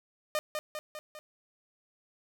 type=tone with echo; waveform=sawtooth; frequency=609 Hz; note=D#5; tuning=37 cents flat; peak=-24 dBFS; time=0.35-0.39 s; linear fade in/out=0 ms; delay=200 ms; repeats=4; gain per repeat=-4 dB; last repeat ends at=1.19 s; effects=none